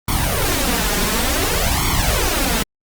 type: noise with flanger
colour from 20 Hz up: pink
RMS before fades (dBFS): -18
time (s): 0.08-2.63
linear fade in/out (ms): 5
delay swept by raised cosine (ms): 0.89 to 4.89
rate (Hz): 0.56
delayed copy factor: +1
effects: Opus 24 kbps